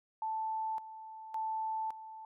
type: tone with tremolo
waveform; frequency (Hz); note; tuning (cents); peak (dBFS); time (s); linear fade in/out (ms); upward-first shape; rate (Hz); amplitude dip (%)
sine; 880; A5; 0; -33; 0.22-2.25; 2; square; 0.89; 75
effects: none